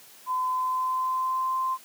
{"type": "tone with pitch glide", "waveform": "sine", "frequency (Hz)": [1019, 1041.6], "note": ["C6", "C6"], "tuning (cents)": [-46, -8], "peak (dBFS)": -24, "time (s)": [0.26, 1.78], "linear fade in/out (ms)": 50, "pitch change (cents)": 38, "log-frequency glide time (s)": [0.47, 1.57], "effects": ["white hiss -51 dBFS RMS until 1.84 s", "high-pass 150 Hz 12 dB/octave"]}